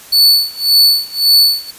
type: tone with tremolo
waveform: 45% pulse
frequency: 4463 Hz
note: C#8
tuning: 11 cents sharp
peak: -4 dBFS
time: 0.12-1.71 s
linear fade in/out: 10 ms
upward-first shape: sine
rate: 1.8 Hz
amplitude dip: 95%
effects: white hiss -37 dBFS RMS until 1.78 s + resampled to 32000 Hz